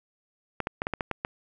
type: clicks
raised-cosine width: 0.5 ms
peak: -13 dBFS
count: 8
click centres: 0.603 / 0.671 / 0.819 / 0.869 / 0.937 / 1.008 / 1.113 / 1.249 s
effects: none